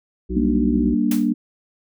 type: harmonic tone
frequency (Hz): 62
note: B1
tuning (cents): +7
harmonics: 1 / 3 / 5 / 6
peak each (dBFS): -25 / -28 / -30 / -29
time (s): 0.29-0.95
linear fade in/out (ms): 20
type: chord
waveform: sine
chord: G minor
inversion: none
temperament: just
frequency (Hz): 196 / 235.2 / 294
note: G3 / Bb3 / D4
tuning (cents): 0 / +16 / +2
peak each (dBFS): -23 / -19 / -21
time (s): 0.35-1.34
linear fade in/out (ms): 20
type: noise with exponential decay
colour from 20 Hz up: white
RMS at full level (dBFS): -26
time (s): 1.11-1.31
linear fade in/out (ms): 5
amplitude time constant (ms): 43
effects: none